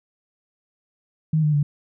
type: tone with pitch steps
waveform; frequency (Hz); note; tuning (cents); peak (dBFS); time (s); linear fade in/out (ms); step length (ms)
sine; 156.9 / 151.12 / 145.55; D#3 / D3 / D3; +15 / +50 / -15; -16; 1.33-1.63; 5; 100
effects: none